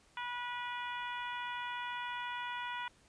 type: harmonic tone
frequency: 486.9 Hz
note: B4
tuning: 25 cents flat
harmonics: 2 / 3 / 4 / 5 / 6 / 7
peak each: -40 / -44 / -46 / -48 / -50 / -51 dBFS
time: 0.17-2.88 s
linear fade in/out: 2 ms
effects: pink hiss -66 dBFS RMS until 3.08 s + resampled to 22050 Hz